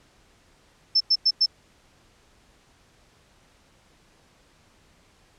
sine tone bursts, 5310 Hz, E8, 12 cents sharp, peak -15 dBFS, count 4, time 0.95-1.461 s, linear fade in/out 10 ms, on 55 ms, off 97 ms, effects pink hiss -59 dBFS RMS until 5.38 s + low-pass 8000 Hz 12 dB/octave

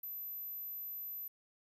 sine tone, 12050 Hz, F#9, 30 cents sharp, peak -40 dBFS, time 0.03-1.28 s, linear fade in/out 5 ms, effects tanh soft clip ceiling -36 dBFS + 11-bit

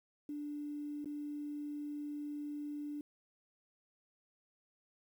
sine tone with dropouts, 293.8 Hz, D4, 1 cent sharp, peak -39 dBFS, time 0.29-3.01 s, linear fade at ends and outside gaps 2 ms, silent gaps 1.045-1.057 s, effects 11-bit

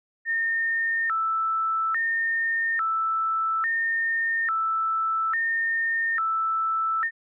sine tone with vibrato, 1552 Hz, G6, 18 cents flat, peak -22 dBFS, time 0.25-7.11 s, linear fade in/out 50 ms, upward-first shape square, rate 0.59 Hz, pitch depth 280 cents each way, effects none

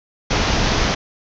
pink low-pass noise, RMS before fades -18 dBFS, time 0.3-0.95 s, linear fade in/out 10 ms, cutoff 6400 Hz, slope 96 dB/octave, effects none

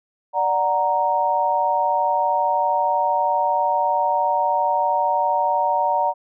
sine chord, D augmented, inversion none, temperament equal, 587.3 / 740 / 932.3 Hz, D5 / F#5 / A#5, 0 / 0 / 0 cents, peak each -24 / -22 / -19 dBFS, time 0.33-6.14 s, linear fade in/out 50 ms, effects none

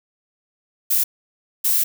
violet noise bursts at uneven times, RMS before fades -18 dBFS, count 2, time 0.9-1.04 / 1.64-1.84 s, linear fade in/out 10 ms, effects none

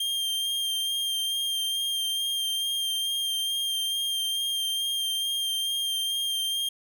45% pulse tone with vibrato, 3188 Hz, G7, 28 cents sharp, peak -26 dBFS, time 0-6.69 s, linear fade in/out 5 ms, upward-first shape sine, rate 2.3 Hz, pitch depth 16 cents each way, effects none

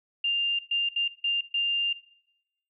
sine tone bursts at uneven times, 2797 Hz, F7, 2 cents sharp, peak -23 dBFS, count 5, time 0.24-0.59 / 0.71-0.89 / 0.96-1.08 / 1.24-1.41 / 1.54-1.93 s, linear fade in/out 5 ms, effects noise-tail reverb RT60 0.8 s tail -19 dB re dry

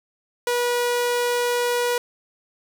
sawtooth tone, 484.7 Hz, B4, 32 cents flat, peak -16 dBFS, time 0.47-1.98 s, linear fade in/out 2 ms, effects none

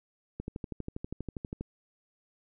click train, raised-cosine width 3 ms, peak -23 dBFS, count 16, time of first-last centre 0.4-1.61 s, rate 12.4 Hz, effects none

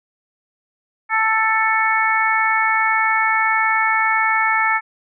harmonic tone, 441.6 Hz, A4, 6 cents sharp, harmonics 2 / 3 / 4 / 5, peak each -20 / -20 / -20 / -20 dBFS, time 1.09-4.81 s, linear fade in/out 50 ms, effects none

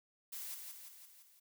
blue noise with echo, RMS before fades -45 dBFS, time 0.32-0.55 s, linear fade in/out 10 ms, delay 170 ms, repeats 5, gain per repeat -4 dB, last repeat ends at 1.4 s, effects none

